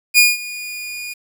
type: tone with ADSR envelope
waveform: sawtooth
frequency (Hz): 2443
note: D#7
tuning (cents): -32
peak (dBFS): -3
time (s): 0.14-1.14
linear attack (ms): 40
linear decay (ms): 190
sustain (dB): -20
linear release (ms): 14
effects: 7-bit